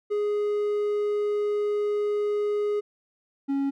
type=tone pair in turn; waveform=triangle; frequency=415.3 / 276.4 Hz; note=G#4 / C#4; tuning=0 / -5 cents; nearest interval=perfect fifth; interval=705 cents; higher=first; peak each=-21 dBFS; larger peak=neither; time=0.1-2.81 / 3.48-3.71 s; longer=first; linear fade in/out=20 ms; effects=none